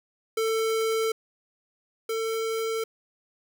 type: tone pair in turn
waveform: square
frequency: 445.5 / 448 Hz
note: A4 / A4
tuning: +22 / +31 cents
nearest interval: unison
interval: 9 cents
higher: second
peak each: -24 / -27 dBFS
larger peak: first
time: 0.37-1.12 / 2.09-2.84 s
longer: neither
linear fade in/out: 5 ms
effects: none